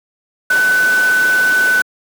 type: tone in noise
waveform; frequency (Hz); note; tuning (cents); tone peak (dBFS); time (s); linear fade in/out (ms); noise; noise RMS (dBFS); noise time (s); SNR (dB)
sine; 1502; F#6; +26; -10; 0.5-1.82; 5; pink; -23; 0.5-1.82; +10
effects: high-pass 300 Hz 12 dB/octave